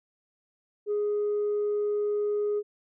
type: tone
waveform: sine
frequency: 415.3 Hz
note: G#4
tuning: in tune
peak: -23 dBFS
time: 0.86-2.63 s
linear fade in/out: 50 ms
effects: tanh soft clip ceiling -22 dBFS